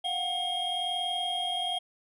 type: tone cluster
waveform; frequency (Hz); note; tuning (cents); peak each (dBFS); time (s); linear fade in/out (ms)
triangle; 710 / 751 / 3237; F5 / F#5 / G#7; +28 / +26 / -45; -32 / -35 / -29; 0.04-1.79; 10
effects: none